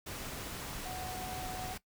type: tone in noise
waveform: sine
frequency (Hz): 740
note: F#5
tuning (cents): 0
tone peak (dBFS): -41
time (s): 0.85-1.74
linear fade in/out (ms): 10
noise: pink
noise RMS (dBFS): -42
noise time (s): 0.06-1.78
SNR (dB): -2
effects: noise-tail reverb RT60 0.1 s tail -18 dB re dry